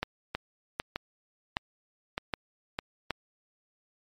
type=two click trains; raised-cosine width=0.3 ms; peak=-13 / -14 dBFS; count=5 / 5; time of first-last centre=0.03-3.107 / 0.35-2.789 s; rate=1.3 / 1.64 Hz; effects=MP3 64 kbps